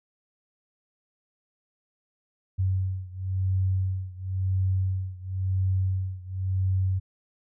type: beating tone pair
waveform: sine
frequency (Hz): 93.9 / 94.86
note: F#2 / F#2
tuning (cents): +26 / +44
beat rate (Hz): 0.96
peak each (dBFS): -26 / -28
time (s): 2.58-7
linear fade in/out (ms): 20
effects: none